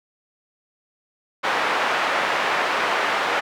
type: band-pass noise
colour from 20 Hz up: pink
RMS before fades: -22 dBFS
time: 1.43-3.41 s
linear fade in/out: 20 ms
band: 730 to 2100 Hz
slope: 12 dB/octave
effects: none